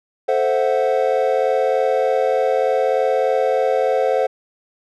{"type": "chord", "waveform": "triangle", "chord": "F# half-diminished seventh", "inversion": "first", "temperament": "equal", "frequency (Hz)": [440, 523.3, 659.3, 740], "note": ["A4", "C5", "E5", "F#5"], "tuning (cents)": [0, 0, 0, 0], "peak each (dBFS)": [-19, -16, -22, -20], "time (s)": [0.28, 4.27], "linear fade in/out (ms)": 10, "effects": []}